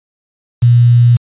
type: tone with quantisation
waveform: sine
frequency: 120 Hz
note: B2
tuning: 49 cents flat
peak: -4 dBFS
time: 0.62-1.17 s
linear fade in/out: 10 ms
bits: 5
effects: resampled to 8000 Hz